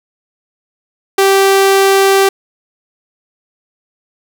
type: tone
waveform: sawtooth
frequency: 390 Hz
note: G4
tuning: 9 cents flat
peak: -3 dBFS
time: 1.18-2.29 s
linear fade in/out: 5 ms
effects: none